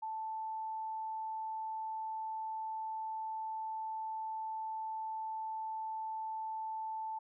sine tone, 880 Hz, A5, in tune, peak -37 dBFS, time 0.02-7.19 s, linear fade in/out 10 ms, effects none

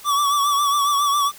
square tone with vibrato, 1146 Hz, D6, 43 cents flat, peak -17 dBFS, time 0.04-1.32 s, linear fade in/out 50 ms, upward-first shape triangle, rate 7.3 Hz, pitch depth 61 cents each way, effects white hiss -43 dBFS RMS until 1.38 s

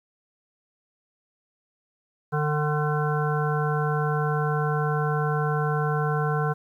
harmonic tone with a mistuned harmonic, 150 Hz, D3, 37 cents sharp, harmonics 1 / 3 / 5 / 7 / 9 / 10, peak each -24 / -29 / -31 / -32 / -34 / -34 dBFS, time 2.32-6.54 s, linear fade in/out 20 ms, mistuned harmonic 10, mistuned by +21 cents, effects 10-bit

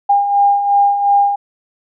sine beating tone pair, 804 / 806.8 Hz, G5 / G5, +44 / +50 cents, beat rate 2.8 Hz, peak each -18 / -10 dBFS, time 0.09-1.36 s, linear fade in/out 10 ms, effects none

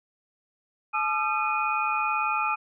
sine tone cluster, 859 / 1213 / 1351 / 2477 Hz, A5 / D#6 / E6 / D#7, -42 / -44 / +42 / -8 cents, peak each -29 dBFS, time 0.93-2.56 s, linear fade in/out 20 ms, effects none

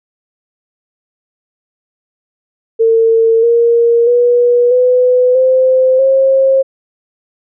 sine tone with pitch steps, 452.8 / 468.2 / 484.2 / 500.7 / 517.7 / 535.4 Hz, A4 / A#4 / B4 / B4 / C5 / C5, +50 / +8 / -34 / +24 / -18 / +40 cents, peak -6 dBFS, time 2.79-6.63 s, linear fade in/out 20 ms, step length 640 ms, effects none

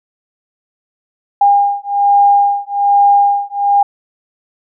sine beating tone pair, 807 / 808.2 Hz, G#5 / G#5, -50 / -47 cents, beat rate 1.2 Hz, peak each -11 dBFS, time 1.41-3.83 s, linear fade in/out 5 ms, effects none

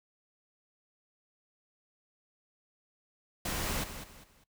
pink noise with echo, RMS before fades -34 dBFS, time 3.45-3.84 s, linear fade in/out 5 ms, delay 200 ms, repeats 3, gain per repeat -10 dB, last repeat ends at 4.44 s, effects noise-tail reverb RT60 0.1 s tail -17 dB re dry

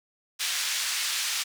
white band-pass noise, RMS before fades -29 dBFS, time 0.39-1.44 s, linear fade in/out 20 ms, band 1700 to 6300 Hz, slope 12 dB/octave, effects none

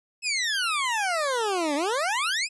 20% pulse exponential two-way sweep, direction down then up, 2637 to 277.2 to 2637 Hz, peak -19 dBFS, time 0.22-2.49 s, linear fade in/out 50 ms, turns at 1.75 s, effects resampled to 24000 Hz

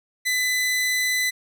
sawtooth tone, 2005 Hz, B6, 26 cents sharp, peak -17 dBFS, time 0.25-1.31 s, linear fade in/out 20 ms, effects none

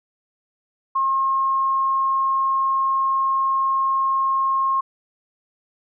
sine tone, 1074 Hz, C6, 45 cents sharp, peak -17 dBFS, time 0.95-4.81 s, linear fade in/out 10 ms, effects none

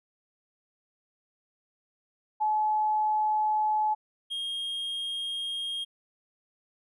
sine / triangle tone pair in turn, 856 / 3240 Hz, A5 / G#7, -48 / -43 cents, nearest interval octave + major seventh, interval 2305 cents, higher second, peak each -23 / -29 dBFS, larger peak first, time 2.4-3.95 / 4.3-5.85 s, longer neither, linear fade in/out 20 ms, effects none

